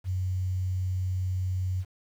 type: tone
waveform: sine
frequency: 92.5 Hz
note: F#2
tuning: in tune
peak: -26 dBFS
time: 0.04-1.85 s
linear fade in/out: 50 ms
effects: 9-bit